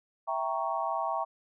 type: chord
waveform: sine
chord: E diminished seventh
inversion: none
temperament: equal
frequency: 659.3 / 784 / 932.3 / 1108.7 Hz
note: E5 / G5 / Bb5 / Db6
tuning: 0 / 0 / 0 / 0 cents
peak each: -34 dBFS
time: 0.27-1.25 s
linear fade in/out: 20 ms
effects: none